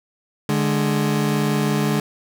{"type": "tone pair together", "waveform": "30% pulse", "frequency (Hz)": [148.14, 209.5], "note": ["D3", "G#3"], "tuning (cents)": [15, 15], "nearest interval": "tritone", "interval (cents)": 600, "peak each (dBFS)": -18, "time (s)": [0.49, 2], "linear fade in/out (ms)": 2, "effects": []}